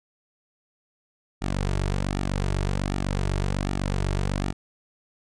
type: tone with flanger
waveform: sawtooth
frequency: 48 Hz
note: G1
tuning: 36 cents flat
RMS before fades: -26 dBFS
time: 1.41-4.53 s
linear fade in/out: 20 ms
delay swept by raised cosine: 1.9 to 4 ms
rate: 1.3 Hz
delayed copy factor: -0.65
effects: resampled to 22050 Hz